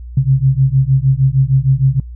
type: beating tone pair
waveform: sine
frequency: 130.81 / 137.31 Hz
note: C3 / C#3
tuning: 0 / -16 cents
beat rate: 6.5 Hz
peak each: -12 dBFS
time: 0.17-2 s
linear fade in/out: 5 ms
effects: noise-tail reverb RT60 0.1 s tail -25 dB re dry + added 60 Hz sine -27 dBFS peak until 2.15 s